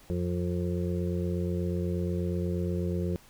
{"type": "harmonic tone", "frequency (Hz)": 88.3, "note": "F2", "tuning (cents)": 20, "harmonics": [1, 2, 4, 5, 6], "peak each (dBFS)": [-31, -31, -35, -38, -41], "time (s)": [0.1, 3.16], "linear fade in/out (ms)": 0, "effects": ["pink hiss -56 dBFS RMS until 3.29 s"]}